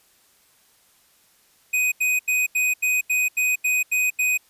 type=tone bursts; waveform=square; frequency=2500 Hz; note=D#7; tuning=8 cents sharp; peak=-19 dBFS; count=10; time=1.73-4.377 s; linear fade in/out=10 ms; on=190 ms; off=83 ms; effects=white hiss -59 dBFS RMS until 4.49 s + resampled to 32000 Hz